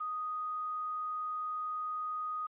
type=tone with quantisation; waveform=sine; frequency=1244.5 Hz; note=D#6; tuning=in tune; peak=-34 dBFS; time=0-2.47 s; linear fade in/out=10 ms; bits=10; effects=resampled to 8000 Hz